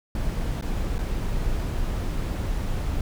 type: noise with dropouts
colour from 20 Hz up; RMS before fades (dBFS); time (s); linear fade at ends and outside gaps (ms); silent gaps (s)
brown; -26; 0.15-3.01; 2; 0.612-0.623 / 0.983-0.989
effects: none